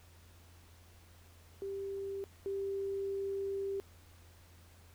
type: tone pair in turn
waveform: sine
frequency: 393.1 / 393.1 Hz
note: G4 / G4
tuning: +5 / +5 cents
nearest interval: unison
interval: 0 cents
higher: neither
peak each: -37 / -34 dBFS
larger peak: second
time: 1.62-2.24 / 2.46-3.8 s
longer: second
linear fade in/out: 0 ms
effects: added 85 Hz sine -58 dBFS peak until 4.94 s + pink hiss -63 dBFS RMS until 4.94 s